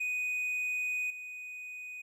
triangle tone with level steps, 2489 Hz, D#7, in tune, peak -29 / -39 dBFS, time 0-2.02 s, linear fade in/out 10 ms, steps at 1.1 s, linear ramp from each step 5 ms, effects none

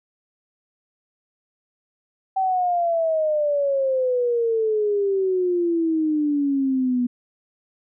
sine exponential sweep, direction down, 772 to 242.6 Hz, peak -18 dBFS, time 2.36-7.07 s, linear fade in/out 10 ms, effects none

